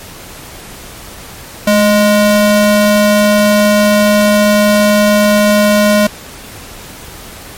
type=ring-modulated tone; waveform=square; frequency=415.3 Hz; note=G#4; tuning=in tune; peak=-4 dBFS; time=1.67-6.07 s; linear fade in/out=5 ms; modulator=204 Hz; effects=pink hiss -31 dBFS RMS until 7.57 s + MP3 64 kbps